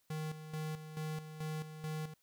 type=tone with tremolo; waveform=square; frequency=155.56 Hz; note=D#3; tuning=in tune; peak=-38 dBFS; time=0.1-2.14 s; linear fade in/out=5 ms; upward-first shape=square; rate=2.3 Hz; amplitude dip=65%; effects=white hiss -75 dBFS RMS until 2.22 s